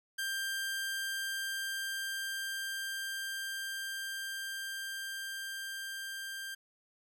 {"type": "tone with level ramp", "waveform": "sawtooth", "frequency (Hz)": 1585, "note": "G6", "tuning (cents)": 19, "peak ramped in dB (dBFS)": [-30, -36], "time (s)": [0.18, 6.55], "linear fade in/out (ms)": 10, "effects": []}